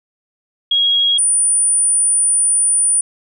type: tone pair in turn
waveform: sine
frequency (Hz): 3296 / 9409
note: G#7 / D9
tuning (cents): -14 / +2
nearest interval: octave + tritone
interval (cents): 1816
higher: second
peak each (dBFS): -11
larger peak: neither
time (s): 0.71-1.18 / 1.18-3.01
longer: second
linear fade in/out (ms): 5
effects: none